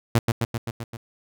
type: tone with echo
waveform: sawtooth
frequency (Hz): 116.5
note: A#2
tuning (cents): -1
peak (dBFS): -11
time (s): 0.15-0.19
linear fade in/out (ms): 5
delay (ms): 130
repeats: 6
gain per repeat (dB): -3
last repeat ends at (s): 0.97
effects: none